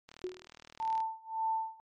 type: click train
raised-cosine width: 0.2 ms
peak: -32 dBFS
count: 37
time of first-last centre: 0.09-1.004 s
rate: 39.4 Hz
type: tone with exponential decay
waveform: sine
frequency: 365.1 Hz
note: F#4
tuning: 23 cents flat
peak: -30 dBFS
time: 0.24-0.46 s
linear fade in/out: 0 ms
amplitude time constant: 47 ms
type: tone with tremolo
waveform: sine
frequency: 890 Hz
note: A5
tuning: 20 cents sharp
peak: -28 dBFS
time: 0.8-1.8 s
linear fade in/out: 0 ms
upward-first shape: sine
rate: 1.8 Hz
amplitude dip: 95%
effects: MP3 64 kbps